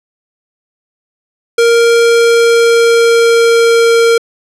square tone with pitch glide, 466.3 to 462.3 Hz, A#4 to A#4, +1 to -14 cents, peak -6 dBFS, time 1.58-4.18 s, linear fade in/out 5 ms, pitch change -15 cents, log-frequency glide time 1.97-3.99 s, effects low-pass 9000 Hz 12 dB/octave

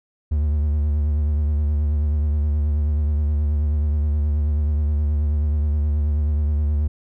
triangle tone with vibrato, 74.3 Hz, D2, 21 cents sharp, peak -15 dBFS, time 0.31-6.88 s, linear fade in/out 10 ms, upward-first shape triangle, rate 9.4 Hz, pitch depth 63 cents each way, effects none

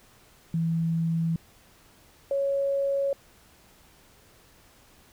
sine tone pair in turn, 164.81 / 554.4 Hz, E3 / C#5, 0 / 0 cents, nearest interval octave + major sixth, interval 2100 cents, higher second, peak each -23 dBFS, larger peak neither, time 0.54-1.36 / 2.31-3.13 s, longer neither, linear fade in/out 2 ms, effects pink hiss -57 dBFS RMS until 5.12 s

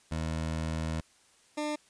20% pulse tone pair in turn, 80.1 / 299.8 Hz, E2 / D4, -49 / +36 cents, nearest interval octave + major seventh, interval 2285 cents, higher second, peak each -26 dBFS, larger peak neither, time 0.11-1.01 / 1.57-1.76 s, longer first, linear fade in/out 10 ms, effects white hiss -63 dBFS RMS until 1.89 s + resampled to 22050 Hz

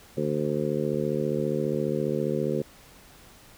harmonic tone, 74.8 Hz, D2, 32 cents sharp, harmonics 2 / 3 / 4 / 5 / 6 / 7, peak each -31 / -31 / -35 / -30 / -31 / -32 dBFS, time 0.17-2.62 s, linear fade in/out 5 ms, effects pink hiss -52 dBFS RMS until 3.57 s

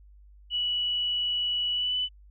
sine tone with pitch glide, 2943 to 2991 Hz, F#7 to F#7, -10 to +18 cents, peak -25 dBFS, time 0.5-2.09 s, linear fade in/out 50 ms, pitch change +28 cents, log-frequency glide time 1.72-1.96 s, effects added 50 Hz sine -50 dBFS peak until 2.3 s

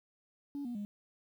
sine tone with pitch steps, 283.7 / 241.3 / 205.3 Hz, C#4 / B3 / G#3, +40 / -40 / -20 cents, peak -35 dBFS, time 0.55-0.85 s, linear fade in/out 0 ms, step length 100 ms, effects tanh soft clip ceiling -34 dBFS + 11-bit

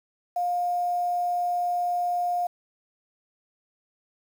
sine tone with quantisation, 708 Hz, F5, 23 cents sharp, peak -23 dBFS, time 0.36-2.47 s, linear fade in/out 5 ms, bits 8, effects none

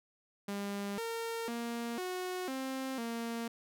sawtooth tone with pitch steps, 201.1 / 458.6 / 234.6 / 366.1 / 264.4 / 231.8 Hz, G3 / A#4 / A#3 / F#4 / C4 / A#3, +44 / -28 / +11 / -18 / +18 / -10 cents, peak -32 dBFS, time 0.48-3.48 s, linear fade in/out 5 ms, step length 500 ms, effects none

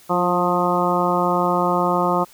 harmonic tone with a mistuned harmonic, 177.7 Hz, F3, 30 cents sharp, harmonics 1 / 2 / 3 / 4 / 5 / 6 / 7, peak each -24 / -24 / -24 / -24 / -24 / -24 / -24 dBFS, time 0.09-2.25 s, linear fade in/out 20 ms, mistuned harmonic 2, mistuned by -26 cents, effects white hiss -49 dBFS RMS until 2.33 s

